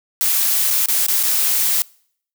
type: noise with dropouts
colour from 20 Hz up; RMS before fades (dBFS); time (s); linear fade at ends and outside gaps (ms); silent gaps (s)
blue; -17; 0.21-1.82; 0; 0.705-0.709 / 0.859-0.885 / 1.065-1.084 / 1.229-1.234
effects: noise-tail reverb RT60 0.6 s tail -25 dB re dry